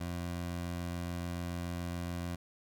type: tone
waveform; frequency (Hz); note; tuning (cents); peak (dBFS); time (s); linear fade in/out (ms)
20% pulse; 87; F2; -6; -31; 0-2.36; 10
effects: none